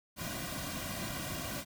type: noise with comb filter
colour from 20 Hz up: pink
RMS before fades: -39 dBFS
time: 0.16-1.65 s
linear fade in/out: 50 ms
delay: 2.3 ms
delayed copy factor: -0.9
effects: none